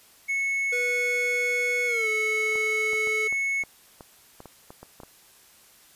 triangle tone, 2200 Hz, C#7, 14 cents flat, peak -22 dBFS, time 0.28-3.64 s, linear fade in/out 20 ms
square tone with pitch glide, 488.8 to 433 Hz, B4 to A4, -18 to -28 cents, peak -30 dBFS, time 0.72-3.28 s, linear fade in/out 10 ms, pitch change -210 cents, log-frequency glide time 1.86-2.08 s
clicks, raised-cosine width 1 ms, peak -28 dBFS, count 12, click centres 2.557 / 2.933 / 3.073 / 3.326 / 3.637 / 4.008 / 4.404 / 4.457 / 4.705 / 4.83 / 5.002 / 5.034 s
effects white hiss -55 dBFS RMS until 5.95 s + resampled to 32000 Hz

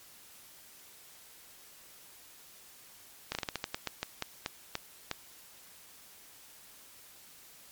slowing click train, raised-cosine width 0.2 ms, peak -15 dBFS, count 14, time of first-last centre 3.32-5.113 s, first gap 30 ms, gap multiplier 1.23, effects white hiss -55 dBFS RMS until 7.71 s + MP3 96 kbps

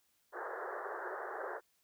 pink band-pass noise, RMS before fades -42 dBFS, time 0.32-1.61 s, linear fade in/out 50 ms, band 360 to 1800 Hz, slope 96 dB/octave, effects white hiss -75 dBFS RMS until 1.83 s

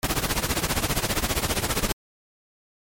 pink noise with tremolo, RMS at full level -21 dBFS, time 0.03-1.92 s, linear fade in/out 0 ms, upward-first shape triangle, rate 15 Hz, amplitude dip 90%, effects MP3 64 kbps

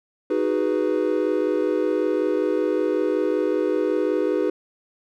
triangle chord, G# minor seventh, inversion second, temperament equal, 311.1 / 370 / 415.3 / 493.9 Hz, D#4 / F#4 / G#4 / B4, 0 / 0 / 0 / 0 cents, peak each -23 dBFS, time 0.3-4.5 s, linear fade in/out 5 ms, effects none

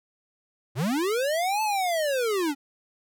square linear two-way sweep, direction up then down, 103.9 to 880 to 267.7 Hz, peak -24 dBFS, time 0.75-2.55 s, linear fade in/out 50 ms, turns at 1.62 s, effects none

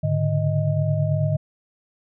sine tone cluster, 105.4 / 139.4 / 148.5 / 625 Hz, G#2 / C#3 / D3 / D#5, +26 / +10 / +20 / +8 cents, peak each -23 / -29 / -21 / -28 dBFS, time 0.03-1.37 s, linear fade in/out 10 ms, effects none

